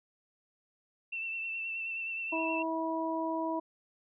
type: tone with vibrato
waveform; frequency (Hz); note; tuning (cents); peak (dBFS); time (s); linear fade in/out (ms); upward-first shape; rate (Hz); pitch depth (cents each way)
sine; 2682; E7; +29; -34; 1.12-2.63; 10; triangle; 9.5; 34
type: harmonic tone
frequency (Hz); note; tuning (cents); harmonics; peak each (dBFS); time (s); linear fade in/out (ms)
324.3; E4; -28; 1 / 2 / 3; -34 / -36 / -35; 2.32-3.6; 10
effects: none